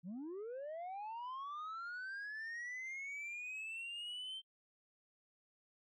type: linear sweep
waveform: sine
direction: up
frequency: 159.3 to 3136 Hz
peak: -40 dBFS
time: 0.03-4.42 s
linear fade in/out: 50 ms
effects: noise-tail reverb RT60 0.1 s tail -22 dB re dry + tanh soft clip ceiling -42 dBFS